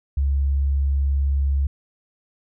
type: tone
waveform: sine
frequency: 69.3 Hz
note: C#2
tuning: in tune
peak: -17 dBFS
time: 0.17-1.67 s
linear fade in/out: 5 ms
effects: none